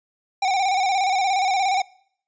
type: tone with vibrato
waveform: square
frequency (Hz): 765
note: G5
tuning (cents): -42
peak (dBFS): -19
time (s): 0.42-1.82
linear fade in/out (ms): 5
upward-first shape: square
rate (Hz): 17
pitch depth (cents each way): 60
effects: noise-tail reverb RT60 0.6 s tail -23 dB re dry + resampled to 16000 Hz